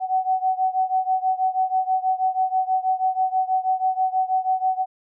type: beating tone pair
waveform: sine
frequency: 749 / 755.2 Hz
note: F#5 / F#5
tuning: +21 / +35 cents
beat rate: 6.2 Hz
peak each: -21 / -23 dBFS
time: 0-4.86 s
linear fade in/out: 50 ms
effects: none